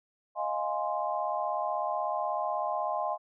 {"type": "chord", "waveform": "sine", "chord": "F minor seventh", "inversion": "third", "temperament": "equal", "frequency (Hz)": [622.3, 698.5, 830.6, 1046.5], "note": ["Eb5", "F5", "Ab5", "C6"], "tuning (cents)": [0, 0, 0, 0], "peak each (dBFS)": -34, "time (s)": [0.35, 3.18], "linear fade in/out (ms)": 50, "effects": []}